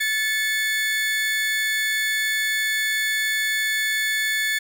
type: tone pair together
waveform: 35% pulse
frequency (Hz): 1741 / 2194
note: A6 / C#7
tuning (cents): -19 / -18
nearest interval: major third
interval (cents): 401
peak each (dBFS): -20 / -25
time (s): 0-4.59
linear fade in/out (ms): 10
effects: none